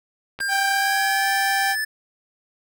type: clicks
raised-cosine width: 0.3 ms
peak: -19 / -18 dBFS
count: 2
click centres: 0.39 / 0.404 s
type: tone with pitch glide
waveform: square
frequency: 1600 to 1744.8 Hz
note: G6 to A6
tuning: +35 to -15 cents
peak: -23 dBFS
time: 0.4-1.85 s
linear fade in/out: 10 ms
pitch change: +150 cents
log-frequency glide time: 0.71-1.29 s
type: tone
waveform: sawtooth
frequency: 784 Hz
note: G5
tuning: in tune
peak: -17 dBFS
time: 0.48-1.76 s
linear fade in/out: 50 ms
effects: none

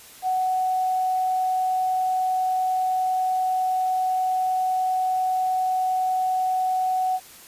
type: tone with quantisation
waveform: sine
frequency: 745 Hz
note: F#5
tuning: 12 cents sharp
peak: -20 dBFS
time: 0.22-7.2 s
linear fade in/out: 50 ms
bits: 8
effects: white hiss -46 dBFS RMS until 7.47 s + resampled to 32000 Hz

